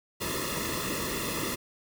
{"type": "noise with comb filter", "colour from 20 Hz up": "pink", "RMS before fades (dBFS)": -32, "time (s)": [0.2, 1.56], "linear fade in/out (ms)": 20, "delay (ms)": 1.3, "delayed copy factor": -1, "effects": []}